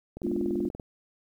click train, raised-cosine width 2 ms, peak -25 dBFS, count 14, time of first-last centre 0.17-0.798 s, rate 20.7 Hz
sine chord, G# diminished seventh, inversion none, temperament equal, 207.7 / 246.9 / 293.7 / 349.2 Hz, G#3 / B3 / D4 / F4, 0 / 0 / 0 / 0 cents, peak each -32 / -33 / -33 / -29 dBFS, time 0.23-0.69 s, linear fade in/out 10 ms
effects 10-bit

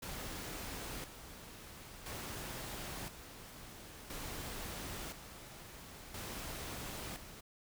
pink noise with tremolo, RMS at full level -44 dBFS, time 0.02-7.41 s, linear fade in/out 10 ms, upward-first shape square, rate 0.49 Hz, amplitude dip 60%, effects none

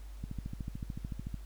click train, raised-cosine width 5 ms, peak -26 dBFS, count 16, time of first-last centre 0.24-1.343 s, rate 13.6 Hz, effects added 50 Hz sine -43 dBFS peak until 1.45 s + pink hiss -61 dBFS RMS until 1.45 s

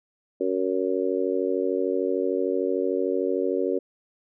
harmonic tone, 93.3 Hz, F#2, 15 cents sharp, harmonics 3 / 4 / 5 / 6, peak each -29 / -26 / -27 / -30 dBFS, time 0.4-3.79 s, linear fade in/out 10 ms, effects none

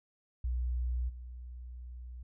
sine tone with level steps, 61.3 Hz, B1, 12 cents flat, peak -29 / -42 dBFS, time 0.44-2.23 s, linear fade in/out 5 ms, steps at 1.08 s, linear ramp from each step 20 ms, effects tanh soft clip ceiling -26 dBFS

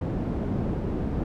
white low-pass noise, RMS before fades -28 dBFS, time 0.01-1.24 s, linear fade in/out 5 ms, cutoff 270 Hz, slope 12 dB/octave, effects none

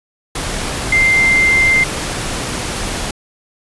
sine tone in noise, 2090 Hz, C7, 2 cents flat, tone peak -9 dBFS, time 0.92-1.84 s, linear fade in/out 5 ms, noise pink, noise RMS -21 dBFS, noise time 0.35-3.11 s, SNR +9 dB, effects resampled to 24000 Hz

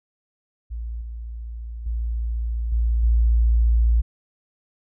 sine tone with level steps, 57.3 Hz, A#1, 29 cents flat, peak -27 / -30 / -22 / -17 / -14 dBFS, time 0.7-4.02 s, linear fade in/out 20 ms, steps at 1.01 / 1.86 / 2.72 / 3.03 s, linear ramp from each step 5 ms, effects none

